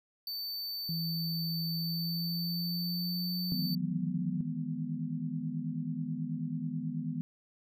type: tone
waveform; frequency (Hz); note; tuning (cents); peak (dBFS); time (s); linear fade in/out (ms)
square; 4553; C#8; +45; -36; 0.27-3.75; 2
type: tone with pitch glide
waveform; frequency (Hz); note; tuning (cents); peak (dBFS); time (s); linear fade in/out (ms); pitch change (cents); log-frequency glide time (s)
sine; 164.81 to 180.77; E3 to F#3; 0 to -40; -33; 0.89-4.41; 2; +160; 1.72-3.61
type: chord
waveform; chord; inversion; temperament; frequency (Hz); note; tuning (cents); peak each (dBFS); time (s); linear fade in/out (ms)
sine; E major seventh; third; equal with one note detuned; 155.56 / 164.81 / 207.7 / 246.2; D#3 / E3 / G#3 / B3; 0 / 0 / 0 / -5; -38 / -38 / -42 / -37; 3.52-7.21; 0
effects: none